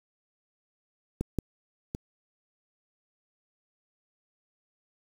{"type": "clicks", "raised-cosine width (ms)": 3, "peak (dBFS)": [-16, -14, -20], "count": 3, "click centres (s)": [1.21, 1.387, 1.949], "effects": ["7-bit"]}